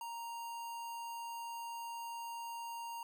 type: tone with notch filter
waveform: square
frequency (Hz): 932.3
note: A#5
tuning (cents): 0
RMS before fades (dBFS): -44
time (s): 0.01-3.03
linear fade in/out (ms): 2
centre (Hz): 3900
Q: 2
effects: none